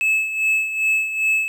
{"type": "tone with tremolo", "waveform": "triangle", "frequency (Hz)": 2600, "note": "E7", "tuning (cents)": -24, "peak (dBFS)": -13, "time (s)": [0.01, 1.48], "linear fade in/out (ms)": 0, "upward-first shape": "sine", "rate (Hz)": 2.5, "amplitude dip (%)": 65, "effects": []}